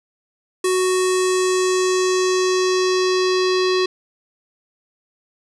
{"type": "tone with low-pass filter sweep", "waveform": "square", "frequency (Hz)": 370, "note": "F#4", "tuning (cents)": 0, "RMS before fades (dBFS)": -18, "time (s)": [0.64, 3.86], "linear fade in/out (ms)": 5, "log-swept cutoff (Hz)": [9300, 4500], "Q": 2.8, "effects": []}